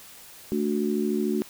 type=chord; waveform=sine; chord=D major; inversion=second; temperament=just; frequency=220.2 / 293.7 / 367.1 Hz; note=A3 / D4 / F#4; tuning=+2 / 0 / -14 cents; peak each=-26 / -29 / -27 dBFS; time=0.52-1.42 s; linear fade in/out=0 ms; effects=white hiss -47 dBFS RMS until 1.49 s